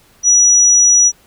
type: tone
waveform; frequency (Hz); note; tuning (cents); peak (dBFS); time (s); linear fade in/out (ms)
sine; 5850; F#8; -21; -6; 0.23-1.12; 50
effects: pink hiss -50 dBFS RMS until 1.26 s